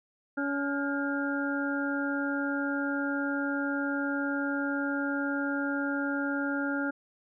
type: harmonic tone with a mistuned harmonic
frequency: 281.9 Hz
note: C#4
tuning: 29 cents sharp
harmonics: 1 / 2 / 3 / 5 / 6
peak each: -30 / -37 / -41 / -33 / -40 dBFS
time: 0.37-6.91 s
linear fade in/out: 10 ms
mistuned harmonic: 6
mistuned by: -85 cents
effects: none